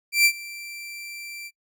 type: tone with ADSR envelope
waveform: sawtooth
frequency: 2349 Hz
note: D7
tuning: in tune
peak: -10 dBFS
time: 0.12-1.51 s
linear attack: 130 ms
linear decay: 70 ms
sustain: -22 dB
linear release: 47 ms
effects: noise-tail reverb RT60 0.1 s tail -25 dB re dry